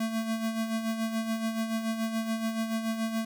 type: tone with tremolo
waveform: square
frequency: 223.9 Hz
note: A3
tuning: 30 cents sharp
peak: -27 dBFS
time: 0-3.25 s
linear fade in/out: 5 ms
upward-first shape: sine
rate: 7 Hz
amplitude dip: 55%
effects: 11-bit